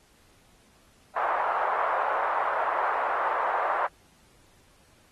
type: band-pass noise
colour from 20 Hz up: white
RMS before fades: -27 dBFS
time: 1.16-3.87 s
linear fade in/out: 5 ms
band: 640 to 1200 Hz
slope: 24 dB/octave
effects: pink hiss -61 dBFS RMS until 5.11 s + AAC 32 kbps